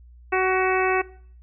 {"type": "harmonic tone with a mistuned harmonic", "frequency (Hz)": 374.1, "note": "F#4", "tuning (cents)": 19, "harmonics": [1, 2, 3, 4, 5, 6, 7], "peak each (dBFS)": [-22, -25, -27, -28, -29, -30, -30], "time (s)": [0.32, 1.02], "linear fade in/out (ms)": 10, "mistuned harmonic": 5, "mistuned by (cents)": 16, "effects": ["noise-tail reverb RT60 0.5 s tail -19 dB re dry", "added 60 Hz sine -45 dBFS peak until 1.42 s"]}